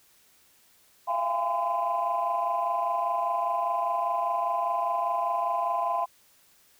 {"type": "tone cluster", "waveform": "sine", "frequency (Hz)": [668, 693, 810, 1021], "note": ["E5", "F5", "G#5", "C6"], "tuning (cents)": [23, -14, -43, -43], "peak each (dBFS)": [-34, -29, -31, -27], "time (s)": [1.07, 6.06], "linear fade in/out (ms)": 20, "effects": ["tanh soft clip ceiling -17 dBFS", "white hiss -61 dBFS RMS until 6.79 s"]}